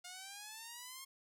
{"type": "exponential sweep", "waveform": "5% pulse", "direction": "up", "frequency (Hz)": [709, 1082], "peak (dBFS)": -36, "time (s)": [0.04, 1.05], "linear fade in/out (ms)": 10, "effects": []}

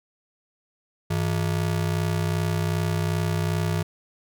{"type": "ring-modulated tone", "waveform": "square", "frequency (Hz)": 130.3, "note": "C3", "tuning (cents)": -7, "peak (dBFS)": -20, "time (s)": [1.1, 3.83], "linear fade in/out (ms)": 10, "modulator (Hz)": 31.3, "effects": []}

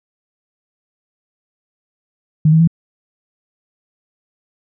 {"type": "tone with pitch steps", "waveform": "sine", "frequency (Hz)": [155, 160.28, 165.74], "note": ["D#3", "E3", "E3"], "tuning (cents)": [-6, -48, 10], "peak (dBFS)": -7, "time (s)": [2.45, 2.675], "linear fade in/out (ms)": 5, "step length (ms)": 75, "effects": []}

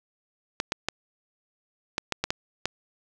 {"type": "clicks", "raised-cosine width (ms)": 0.2, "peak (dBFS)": -8, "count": 8, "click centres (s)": [0.601, 0.721, 0.886, 1.981, 2.123, 2.24, 2.305, 2.656], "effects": ["8-bit"]}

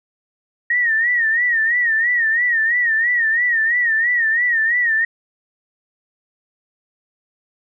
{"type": "tone with vibrato", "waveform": "sine", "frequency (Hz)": 1864.7, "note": "A#6", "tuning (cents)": 0, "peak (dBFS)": -14, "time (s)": [0.7, 5.05], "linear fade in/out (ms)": 5, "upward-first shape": "sine", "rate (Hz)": 3, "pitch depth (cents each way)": 100, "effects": []}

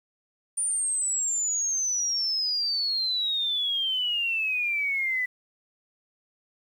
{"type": "exponential sweep", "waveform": "sine", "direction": "down", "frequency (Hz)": [9360, 1975.5], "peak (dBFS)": -24, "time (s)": [0.57, 5.26], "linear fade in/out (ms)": 10, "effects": ["9-bit"]}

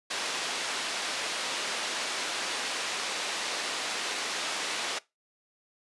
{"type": "band-pass noise", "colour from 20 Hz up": "white", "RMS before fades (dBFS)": -33, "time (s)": [0.1, 4.99], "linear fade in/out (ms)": 10, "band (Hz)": [340, 4700], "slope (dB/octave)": 12, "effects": ["noise-tail reverb RT60 0.2 s tail -20 dB re dry", "resampled to 24000 Hz"]}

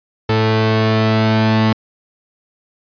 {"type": "tone pair together", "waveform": "sawtooth", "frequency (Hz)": [110, 219.8], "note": ["A2", "A3"], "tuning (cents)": [0, -2], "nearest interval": "octave", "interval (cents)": 1198, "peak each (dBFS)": -10, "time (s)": [0.29, 1.73], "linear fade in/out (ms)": 5, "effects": ["resampled to 11025 Hz"]}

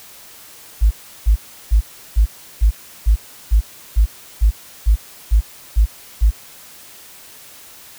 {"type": "tone bursts", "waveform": "sine", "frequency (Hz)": 53, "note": "G#1", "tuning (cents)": 36, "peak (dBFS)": -8, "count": 13, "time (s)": [0.81, 6.31], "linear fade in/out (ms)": 20, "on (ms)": 100, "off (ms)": 350, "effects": ["white hiss -41 dBFS RMS until 7.98 s"]}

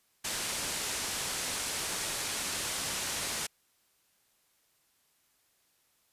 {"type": "low-pass noise", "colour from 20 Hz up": "white", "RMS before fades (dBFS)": -35, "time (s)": [0.24, 3.47], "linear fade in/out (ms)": 10, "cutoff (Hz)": 10000, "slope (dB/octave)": 24, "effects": ["white hiss -71 dBFS RMS until 6.12 s", "resampled to 32000 Hz"]}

